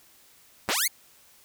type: linear sweep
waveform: 5% pulse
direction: up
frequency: 58.27 to 2307 Hz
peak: -12 dBFS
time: 0.68-0.88 s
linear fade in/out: 10 ms
effects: white hiss -57 dBFS RMS until 1.44 s